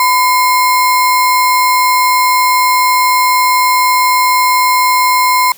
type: tone with sample-and-hold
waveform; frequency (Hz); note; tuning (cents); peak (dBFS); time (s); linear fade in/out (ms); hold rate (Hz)
sine; 1006; B5; +32; -7; 0-5.52; 2; 3150
effects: white hiss -39 dBFS RMS until 5.57 s